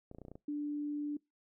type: clicks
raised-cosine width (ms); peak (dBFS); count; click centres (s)
2; -35; 8; 0.114 / 0.148 / 0.185 / 0.217 / 0.251 / 0.283 / 0.316 / 0.355
type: tone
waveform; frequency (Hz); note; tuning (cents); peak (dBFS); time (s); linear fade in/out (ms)
sine; 293.7; D4; 0; -34; 0.48-1.17; 5
effects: noise-tail reverb RT60 0.2 s tail -24 dB re dry